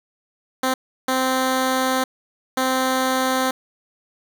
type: tone bursts at uneven times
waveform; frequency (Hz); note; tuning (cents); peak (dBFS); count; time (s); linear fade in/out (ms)
10% pulse; 260; C4; -11; -10; 3; 0.63-0.74 / 1.08-2.04 / 2.57-3.51; 5
effects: none